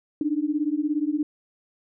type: beating tone pair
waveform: sine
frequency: 290.9 / 307.9 Hz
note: D4 / D#4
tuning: -16 / -18 cents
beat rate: 17 Hz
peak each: -25 dBFS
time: 0.21-1.23 s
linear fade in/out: 2 ms
effects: none